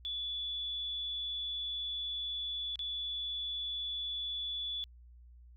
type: tone with dropouts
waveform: sine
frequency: 3442 Hz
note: A7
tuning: 39 cents flat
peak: -35 dBFS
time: 0.05-4.84 s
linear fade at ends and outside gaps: 0 ms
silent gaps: 2.757-2.792 s
effects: added 60 Hz sine -53 dBFS peak until 5.56 s